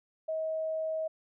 sine tone, 636 Hz, D#5, 38 cents sharp, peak -30 dBFS, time 0.28-1.08 s, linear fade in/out 10 ms, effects none

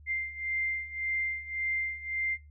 sine beating tone pair, 2093 / 2094.8 Hz, C7 / C7, 0 / +1 cents, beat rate 1.8 Hz, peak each -35 / -32 dBFS, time 0.06-2.38 s, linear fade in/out 50 ms, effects noise-tail reverb RT60 0.2 s tail -17 dB re dry + added 74 Hz sine -50 dBFS peak until 2.5 s

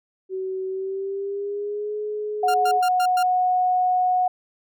sine tone with pitch glide, 377.9 to 421.7 Hz, F#4 to G#4, +37 to +26 cents, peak -25 dBFS, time 0.29-2.81 s, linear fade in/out 50 ms, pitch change +189 cents, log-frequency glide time 0.67-1.95 s
sine tone, 732 Hz, F#5, 19 cents flat, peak -17 dBFS, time 2.43-4.28 s, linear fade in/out 5 ms
sawtooth tone bursts, 1396.9 Hz, F6, in tune, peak -23 dBFS, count 5, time 2.48-3.23 s, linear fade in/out 5 ms, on 62 ms, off 110 ms
effects none

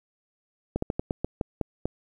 slowing click train, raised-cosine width 2 ms, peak -13 dBFS, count 9, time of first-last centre 0.76-1.856 s, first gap 64 ms, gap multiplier 1.21, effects 9-bit

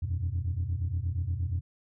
sine chord, E suspended second, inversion none, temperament equal with one note detuned, 82.41 / 90.91 / 123.47 Hz, E2 / F#2 / B2, 0 / -30 / 0 cents, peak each -31 / -29 / -35 dBFS, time 0.02-1.61 s, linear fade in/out 10 ms, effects tanh soft clip ceiling -23 dBFS

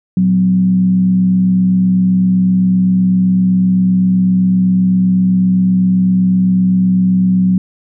sine tone with frequency modulation, 185.2 Hz, F#3, 2 cents sharp, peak -8 dBFS, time 0.17-7.58 s, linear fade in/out 2 ms, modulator 67.8 Hz, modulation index 0.35, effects none

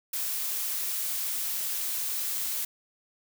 blue noise, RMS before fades -31 dBFS, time 0.13-2.65 s, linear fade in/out 5 ms, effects none

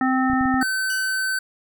harmonic tone, 260 Hz, C4, 11 cents flat, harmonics 1 / 3 / 5 / 7, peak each -19 / -24 / -26 / -27 dBFS, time 0.01-0.63 s, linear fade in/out 2 ms
clicks, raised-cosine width 5 ms, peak -21 dBFS, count 5, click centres 0.3 / 0.333 / 0.41 / 0.456 / 0.542 s
square tone, 1530 Hz, G6, 42 cents flat, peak -22 dBFS, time 0.61-1.39 s, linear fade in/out 5 ms
15% pulse tone with exponential decay, 2960 Hz, F#7, in tune, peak -23 dBFS, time 0.9-1.35 s, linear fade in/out 1 ms, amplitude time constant 97 ms
effects none

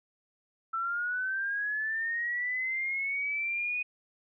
sine linear sweep, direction up, 1326 to 2489 Hz, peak -29 dBFS, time 0.73-3.83 s, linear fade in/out 10 ms, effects none

